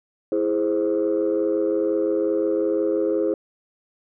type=chord; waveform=sine; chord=E augmented; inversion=none; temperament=equal; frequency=329.6 / 415.3 / 523.3 Hz; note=E4 / G#4 / B#4; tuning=0 / 0 / 0 cents; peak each=-22 / -22 / -23 dBFS; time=0.32-3.34 s; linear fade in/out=2 ms; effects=tanh soft clip ceiling -13 dBFS